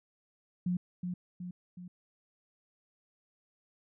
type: tone with echo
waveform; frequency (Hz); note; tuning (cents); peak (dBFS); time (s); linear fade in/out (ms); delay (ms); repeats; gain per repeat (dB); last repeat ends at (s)
sine; 178.8; F3; +41; -28; 0.66-0.77; 5; 370; 3; -5; 1.88
effects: none